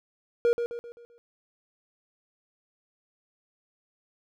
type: tone with echo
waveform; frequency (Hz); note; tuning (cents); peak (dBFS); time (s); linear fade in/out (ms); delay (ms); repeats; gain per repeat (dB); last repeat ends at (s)
triangle; 473.5; A#4; +27; -17; 0.45-0.53; 0; 130; 5; -7; 1.18
effects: none